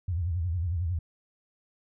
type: tone with vibrato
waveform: sine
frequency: 86.2 Hz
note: F2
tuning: 22 cents flat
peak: -26 dBFS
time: 0.08-0.99 s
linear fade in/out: 5 ms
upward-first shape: sine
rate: 11 Hz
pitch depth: 150 cents each way
effects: none